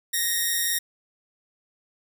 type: tone with amplitude modulation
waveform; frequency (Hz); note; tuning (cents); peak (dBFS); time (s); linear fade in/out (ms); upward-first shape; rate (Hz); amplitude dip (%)
5% pulse; 1864.7; A#6; 0; -10; 0.13-0.79; 10; sine; 179; 45
effects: none